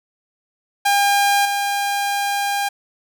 sawtooth tone with level steps, 805 Hz, G5, 46 cents sharp, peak -10 / -15 dBFS, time 0.85-2.69 s, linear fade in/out 10 ms, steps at 1.45 s, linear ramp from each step 5 ms, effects none

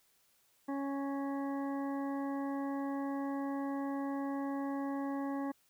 harmonic tone, 277.2 Hz, C#4, in tune, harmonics 1 / 2 / 3 / 4 / 6 / 7, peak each -35 / -44 / -44 / -47 / -54 / -56 dBFS, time 0.68-5.52 s, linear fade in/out 10 ms, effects white hiss -71 dBFS RMS until 5.69 s

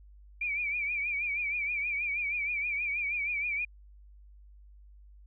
sine tone with vibrato, 2349 Hz, D7, in tune, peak -29 dBFS, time 0.41-3.65 s, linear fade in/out 5 ms, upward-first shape triangle, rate 6.3 Hz, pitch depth 100 cents each way, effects added 50 Hz sine -51 dBFS peak until 5.26 s

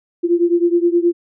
sine beating tone pair, 341.8 / 351.3 Hz, F4 / F4, -37 / +10 cents, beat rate 9.5 Hz, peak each -14 / -16 dBFS, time 0.23-1.13 s, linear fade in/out 20 ms, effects none

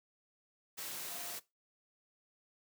sine tone in noise, 698.5 Hz, F5, in tune, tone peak -54 dBFS, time 1.1-1.36 s, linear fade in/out 20 ms, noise white, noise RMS -43 dBFS, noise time 0.77-1.4 s, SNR -14 dB, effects noise-tail reverb RT60 0.2 s tail -18 dB re dry + high-pass 150 Hz 12 dB/octave

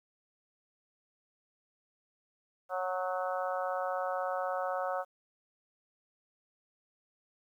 harmonic tone with a mistuned harmonic, 183.9 Hz, F#3, 10 cents flat, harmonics 3 / 4 / 5 / 6 / 7 / 8, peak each -35 / -36 / -42 / -42 / -39 / -44 dBFS, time 2.69-5.05 s, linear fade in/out 50 ms, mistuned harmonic 8, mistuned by +21 cents, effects 11-bit

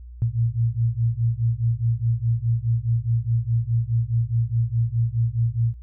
sine beating tone pair, 113.6 / 118.4 Hz, A#2 / A#2, -44 / +27 cents, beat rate 4.8 Hz, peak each -22 dBFS, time 0.22-5.74 s, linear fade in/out 0 ms, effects added 60 Hz sine -37 dBFS peak until 5.82 s

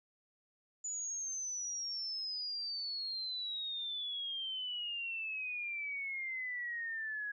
sine exponential sweep, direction down, 6980 to 1661.2 Hz, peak -37 dBFS, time 0.84-7.32 s, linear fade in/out 10 ms, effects none

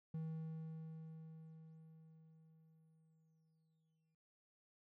triangle tone with exponential decay, 160 Hz, D#3, 49 cents sharp, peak -39 dBFS, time 0.14-4.15 s, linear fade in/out 5 ms, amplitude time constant 870 ms, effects none

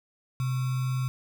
sine tone with sample-and-hold, 128.7 Hz, C3, 28 cents flat, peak -25 dBFS, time 0.4-1.08 s, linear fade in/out 0 ms, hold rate 1225 Hz, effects none

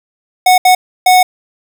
square tone bursts at uneven times, 736 Hz, F#5, 9 cents flat, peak -5 dBFS, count 3, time 0.46-0.58 / 0.65-0.75 / 1.06-1.23 s, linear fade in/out 5 ms, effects none

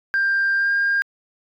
sine tone with pitch glide, 1589 to 1608.4 Hz, G6 to G6, +23 to +44 cents, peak -15 dBFS, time 0.14-1.02 s, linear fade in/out 0 ms, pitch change +21 cents, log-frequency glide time 0.56-0.71 s, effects tanh soft clip ceiling -14 dBFS

